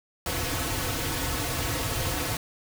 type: noise with comb filter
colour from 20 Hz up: pink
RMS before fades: -29 dBFS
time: 0.26-2.37 s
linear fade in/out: 2 ms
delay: 5 ms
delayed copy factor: -0.85
effects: none